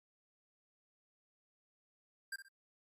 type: tone with echo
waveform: square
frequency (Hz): 1590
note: G6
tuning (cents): +24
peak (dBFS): -40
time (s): 2.32-2.36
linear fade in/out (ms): 5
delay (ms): 63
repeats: 2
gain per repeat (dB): -10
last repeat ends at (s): 2.486
effects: AAC 64 kbps